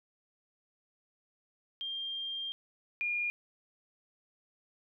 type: tone pair in turn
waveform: sine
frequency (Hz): 3195 / 2422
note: G7 / D#7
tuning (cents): +32 / -47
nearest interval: perfect fourth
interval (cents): 479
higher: first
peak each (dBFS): -35 / -30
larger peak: second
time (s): 1.81-2.52 / 3.01-3.3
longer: first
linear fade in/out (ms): 0
effects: none